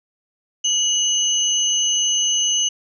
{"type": "tone pair together", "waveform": "sine", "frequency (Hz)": [2927, 6202], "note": ["F#7", "G8"], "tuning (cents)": [-19, -19], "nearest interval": "octave + minor second", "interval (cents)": 1300, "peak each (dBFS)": -19, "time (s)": [0.64, 2.69], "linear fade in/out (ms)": 10, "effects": []}